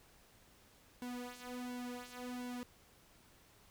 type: tone with flanger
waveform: sawtooth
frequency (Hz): 246.9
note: B3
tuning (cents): 0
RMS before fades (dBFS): -45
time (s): 1.02-2.63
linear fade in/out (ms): 0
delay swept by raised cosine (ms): 1.6 to 4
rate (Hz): 1.4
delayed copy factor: -0.8
effects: pink hiss -65 dBFS RMS until 3.7 s